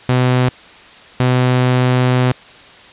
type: tone pair in turn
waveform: sawtooth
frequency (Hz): 126.3 / 126.3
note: B2 / B2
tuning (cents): +39 / +39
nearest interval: unison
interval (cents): 0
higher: neither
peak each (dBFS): -7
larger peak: neither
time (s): 0.09-0.49 / 1.2-2.32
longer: second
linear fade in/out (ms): 2
effects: white hiss -40 dBFS RMS until 2.92 s + resampled to 8000 Hz